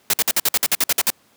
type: noise bursts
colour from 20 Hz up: white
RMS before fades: -17 dBFS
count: 12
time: 0.1-1.103 s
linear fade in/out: 2 ms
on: 35 ms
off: 53 ms
effects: pink hiss -57 dBFS RMS until 1.36 s + high-pass 150 Hz 12 dB/octave